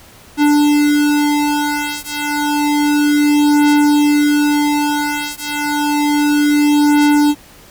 square beating tone pair, 293.7 / 294 Hz, D4 / D4, 0 / +2 cents, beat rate 0.3 Hz, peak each -15 dBFS, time 0.37-7.35 s, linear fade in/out 50 ms, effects pink hiss -42 dBFS RMS until 7.7 s

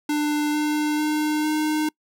square tone with pitch steps, 297.8 / 300.7 / 303.7 / 306.7 Hz, D4 / D4 / D#4 / D#4, +24 / +41 / -42 / -25 cents, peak -21 dBFS, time 0.09-1.89 s, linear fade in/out 5 ms, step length 450 ms, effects noise-tail reverb RT60 0.1 s tail -26 dB re dry

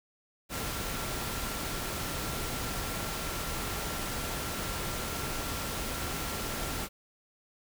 sine tone in noise, 1365 Hz, F6, 40 cents flat, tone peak -45 dBFS, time 0.49-6.89 s, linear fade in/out 50 ms, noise pink, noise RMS -35 dBFS, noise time 0.49-6.89 s, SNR -13 dB, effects none

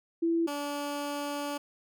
sine / 15% pulse tone pair in turn, 333.4 / 288.5 Hz, E4 / D4, +20 / -31 cents, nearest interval minor third, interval 251 cents, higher first, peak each -24 / -26 dBFS, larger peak first, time 0.22-0.47 / 0.47-1.58 s, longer second, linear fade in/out 10 ms, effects none

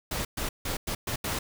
pink noise bursts at uneven times, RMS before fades -31 dBFS, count 6, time 0.11-0.25 / 0.37-0.49 / 0.65-0.77 / 0.87-0.95 / 1.07-1.16 / 1.24-1.39 s, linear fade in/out 5 ms, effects none

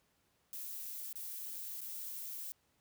violet noise with dropouts, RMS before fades -44 dBFS, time 0.53-2.52 s, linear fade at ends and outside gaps 0 ms, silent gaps 1.128-1.156 / 1.807-1.815 s, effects pink hiss -75 dBFS RMS until 2.8 s + high-pass 60 Hz 12 dB/octave

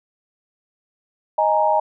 sine chord, D# suspended fourth, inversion none, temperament equal, 622.3 / 830.6 / 932.3 Hz, D#5 / G#5 / A#5, 0 / 0 / 0 cents, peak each -19 dBFS, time 1.38-1.8 s, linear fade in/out 5 ms, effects none

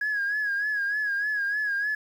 sine tone with vibrato, 1661.2 Hz, G#6, in tune, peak -23 dBFS, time 0.01-1.95 s, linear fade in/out 5 ms, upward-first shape sine, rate 3.3 Hz, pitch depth 61 cents each way, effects tanh soft clip ceiling -21 dBFS + 9-bit

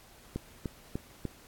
click train, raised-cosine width 3 ms, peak -20 dBFS, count 4, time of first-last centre 0.36-1.253 s, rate 3.36 Hz, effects pink hiss -56 dBFS RMS until 1.47 s + AAC 64 kbps

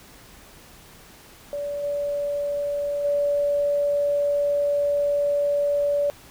sine tone with level steps, 576 Hz, D5, 34 cents flat, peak -26 / -23 / -19 dBFS, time 1.53-6.1 s, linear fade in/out 0 ms, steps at 1.83 / 3.04 s, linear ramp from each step 10 ms, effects pink hiss -48 dBFS RMS until 6.3 s

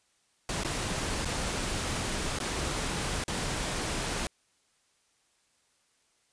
pink noise with dropouts, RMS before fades -32 dBFS, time 0.49-4.27 s, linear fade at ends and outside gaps 1 ms, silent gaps 0.635-0.647 / 1.248-1.254 / 2.388-2.401 / 3.239-3.28 s, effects white hiss -70 dBFS RMS until 6.32 s + resampled to 22050 Hz

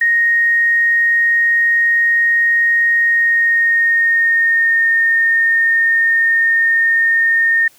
sine tone with pitch glide, 1864.7 to 1832.7 Hz, A#6 to A#6, 0 to -30 cents, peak -10 dBFS, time 0.01-7.68 s, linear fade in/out 5 ms, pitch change -30 cents, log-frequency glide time 3-4.89 s, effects white hiss -49 dBFS RMS until 7.78 s

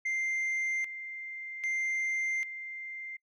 sine tone with tremolo, 2093 Hz, C7, in tune, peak -26 dBFS, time 0.05-3.17 s, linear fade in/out 10 ms, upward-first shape square, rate 0.63 Hz, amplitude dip 75%, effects noise-tail reverb RT60 0.1 s tail -26 dB re dry + tanh soft clip ceiling -28 dBFS

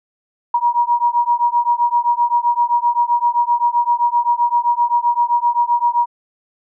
sine beating tone pair, 951 / 958.7 Hz, A#5 / A#5, +34 / +48 cents, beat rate 7.7 Hz, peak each -16 dBFS, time 0.54-6.06 s, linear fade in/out 5 ms, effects none

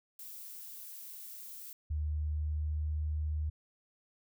violet noise, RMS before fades -47 dBFS, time 0.19-1.73 s, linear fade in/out 2 ms
sine tone with pitch glide, 75.8 to 76.42 Hz, D#2 to D#2, -45 to -31 cents, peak -31 dBFS, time 1.9-3.5 s, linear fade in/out 10 ms, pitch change +14 cents, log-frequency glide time 2.13-2.94 s
effects none

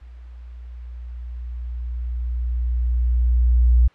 sine tone with level ramp, 60.1 Hz, B1, 46 cents flat, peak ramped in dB -38 to -10 dBFS, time 0.01-3.88 s, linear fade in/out 10 ms, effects white hiss -53 dBFS RMS until 3.94 s + low-pass 2000 Hz 12 dB/octave

